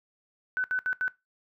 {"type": "tone bursts at uneven times", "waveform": "sine", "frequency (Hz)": 1507, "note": "F#6", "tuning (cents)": 31, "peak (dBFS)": -25, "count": 4, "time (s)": [[0.57, 0.64], [0.71, 0.79], [0.86, 0.93], [1.01, 1.08]], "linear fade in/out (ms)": 0, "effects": ["noise-tail reverb RT60 0.2 s tail -19 dB re dry"]}